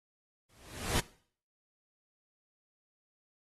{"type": "noise with exponential growth", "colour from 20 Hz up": "pink", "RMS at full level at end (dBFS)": -28, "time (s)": [0.49, 1], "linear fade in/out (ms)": 5, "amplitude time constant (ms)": 110, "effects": ["noise-tail reverb RT60 0.5 s tail -19 dB re dry", "AAC 32 kbps"]}